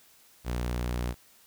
sawtooth tone, 60.6 Hz, B1, 32 cents flat, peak -25 dBFS, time 0.44-1.15 s, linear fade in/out 50 ms, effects white hiss -59 dBFS RMS until 1.46 s

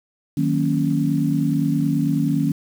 sine chord, D# minor seventh, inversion none, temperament equal, 155.56 / 185 / 233.1 / 277.2 Hz, D#3 / F#3 / A#3 / C#4, 0 / 0 / 0 / 0 cents, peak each -21 / -26 / -24 / -21 dBFS, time 0.37-2.52 s, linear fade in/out 5 ms, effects 7-bit

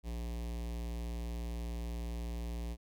square tone with notch filter, 58.27 Hz, A#1, in tune, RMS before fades -39 dBFS, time 0.03-2.77 s, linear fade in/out 50 ms, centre 1400 Hz, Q 1.3, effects none

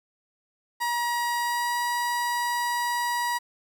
30% pulse tone with pitch glide, 955 to 962.2 Hz, A#5 to B5, +42 to -45 cents, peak -22 dBFS, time 0.8-3.39 s, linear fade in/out 20 ms, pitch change +13 cents, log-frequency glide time 1.39-1.78 s, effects 9-bit

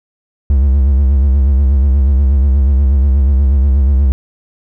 triangle tone with vibrato, 68.1 Hz, C#2, 30 cents flat, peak -5 dBFS, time 0.5-4.12 s, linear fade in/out 0 ms, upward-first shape sine, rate 8.3 Hz, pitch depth 100 cents each way, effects none

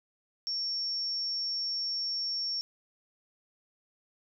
sine tone, 5480 Hz, F8, 34 cents flat, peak -30 dBFS, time 0.47-2.61 s, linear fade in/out 0 ms, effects none

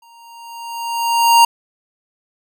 square tone with exponential growth, 932 Hz, A#5, 1 cent flat, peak -6 dBFS, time 0.02-1.45 s, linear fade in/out 5 ms, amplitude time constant 310 ms, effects none

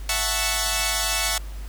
5% pulse chord, F# minor seventh, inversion third, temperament equal, 659.3 / 740 / 880 / 1108.7 Hz, E5 / F#5 / A5 / C#6, 0 / 0 / 0 / 0 cents, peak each -16 dBFS, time 0.09-1.38 s, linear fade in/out 2 ms, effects added 50 Hz sine -31 dBFS peak until 1.68 s + pink hiss -47 dBFS RMS until 1.68 s

